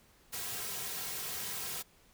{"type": "noise with comb filter", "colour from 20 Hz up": "white", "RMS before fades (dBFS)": -39, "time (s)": [0.32, 1.83], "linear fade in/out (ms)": 20, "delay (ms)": 3.4, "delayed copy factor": -0.6, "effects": ["pink hiss -64 dBFS RMS until 2.13 s"]}